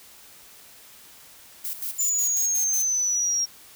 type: noise with tremolo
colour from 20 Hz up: violet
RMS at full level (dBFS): -30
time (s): 1.64-2.85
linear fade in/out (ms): 10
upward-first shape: square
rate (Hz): 5.5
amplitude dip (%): 70
type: exponential sweep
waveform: sine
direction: down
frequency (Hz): 7070 to 5588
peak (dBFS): -21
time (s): 1.98-3.46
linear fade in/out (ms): 20
effects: white hiss -49 dBFS RMS until 3.75 s